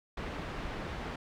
pink low-pass noise, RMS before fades -39 dBFS, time 0.17-1.16 s, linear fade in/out 5 ms, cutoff 2500 Hz, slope 12 dB/octave, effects none

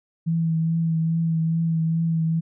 sine tone with vibrato, 163.5 Hz, E3, 14 cents flat, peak -19 dBFS, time 0.26-2.41 s, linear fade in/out 20 ms, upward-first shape triangle, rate 2.4 Hz, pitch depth 26 cents each way, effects none

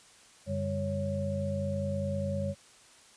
sine tone cluster, 93.7 / 143.6 / 198.1 / 556 Hz, F#2 / D3 / G3 / C#5, +22 / -39 / +18 / +5 cents, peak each -34 / -38 / -35 / -34 dBFS, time 0.46-2.55 s, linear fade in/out 50 ms, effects white hiss -57 dBFS RMS until 3.16 s + resampled to 22050 Hz

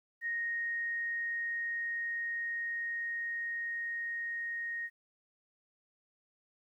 sine tone with level ramp, 1864.7 Hz, A#6, in tune, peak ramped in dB -32 to -35 dBFS, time 0.21-4.9 s, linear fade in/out 50 ms, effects 12-bit

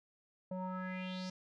square tone with low-pass filter sweep, 185 Hz, F#3, in tune, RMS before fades -41 dBFS, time 0.51-1.3 s, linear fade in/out 5 ms, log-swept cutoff 660 to 5600 Hz, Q 4.7, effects none

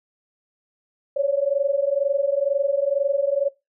sine tone pair together, 547.9 / 570 Hz, C#5 / C#5, -20 / +48 cents, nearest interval minor second, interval 68 cents, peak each -21 dBFS, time 1.16-3.49 s, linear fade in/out 10 ms, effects noise-tail reverb RT60 0.2 s tail -20 dB re dry

